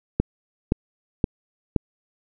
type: click train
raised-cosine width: 3 ms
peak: -5 dBFS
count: 4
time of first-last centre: 0.2-1.762 s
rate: 1.92 Hz
effects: none